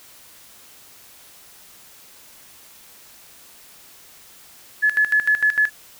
sine tone with tremolo, 1712 Hz, A6, 48 cents flat, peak -13 dBFS, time 4.82-5.7 s, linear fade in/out 20 ms, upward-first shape square, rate 6.6 Hz, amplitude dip 80%, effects white hiss -47 dBFS RMS until 5.99 s

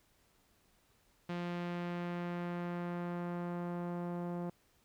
sawtooth tone with low-pass filter sweep, 174.61 Hz, F3, in tune, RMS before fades -39 dBFS, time 1.29-4.5 s, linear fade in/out 5 ms, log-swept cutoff 3200 to 850 Hz, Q 0.95, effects pink hiss -71 dBFS RMS until 4.84 s

